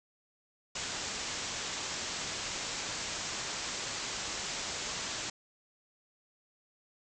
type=low-pass noise; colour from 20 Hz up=white; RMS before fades=-38 dBFS; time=0.75-5.3 s; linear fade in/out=5 ms; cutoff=7700 Hz; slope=96 dB/octave; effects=none